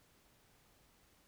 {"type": "silence", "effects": ["pink hiss -69 dBFS RMS until 1.27 s"]}